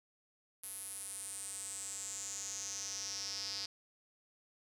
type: tone with band-pass filter sweep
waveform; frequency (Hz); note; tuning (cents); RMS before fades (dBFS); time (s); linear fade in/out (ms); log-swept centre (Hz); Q
square; 98.9; G2; +16; -43; 0.63-3.66; 5; 11000 to 4900; 7
effects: none